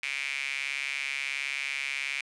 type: tone with high-pass filter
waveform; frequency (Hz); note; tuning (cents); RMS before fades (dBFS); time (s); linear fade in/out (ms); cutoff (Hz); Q
sawtooth; 138.59; C#3; 0; -33; 0.03-2.21; 0; 2300; 7.2
effects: resampled to 22050 Hz